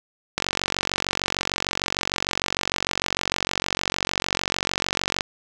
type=click train; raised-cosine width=0.2 ms; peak=-4 dBFS; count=226; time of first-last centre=0.38-5.208 s; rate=46.6 Hz; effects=none